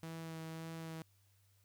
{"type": "tone with vibrato", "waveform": "sawtooth", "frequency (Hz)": 162.4, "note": "E3", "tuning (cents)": -26, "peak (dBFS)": -40, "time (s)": [0.03, 1.02], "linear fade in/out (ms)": 0, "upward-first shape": "sine", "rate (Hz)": 1.8, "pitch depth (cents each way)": 13, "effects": ["added 98 Hz sine -69 dBFS peak until 1.64 s", "white hiss -75 dBFS RMS until 1.64 s"]}